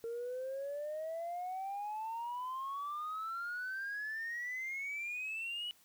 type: exponential sweep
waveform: sine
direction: up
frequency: 456.7 to 2960 Hz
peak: -36 dBFS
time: 0.04-5.71 s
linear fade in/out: 0 ms
effects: tanh soft clip ceiling -35 dBFS + white hiss -66 dBFS RMS until 5.84 s